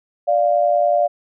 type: tone pair together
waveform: sine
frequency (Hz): 588.1 / 698.5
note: D5 / F5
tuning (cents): +2 / 0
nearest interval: minor third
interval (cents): 298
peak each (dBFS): -16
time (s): 0.27-1.08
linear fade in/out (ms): 20
effects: none